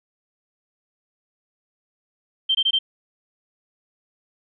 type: tone bursts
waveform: sine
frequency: 3136 Hz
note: G7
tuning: in tune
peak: -16 dBFS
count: 4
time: 2.49-2.79 s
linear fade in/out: 10 ms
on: 60 ms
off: 20 ms
effects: none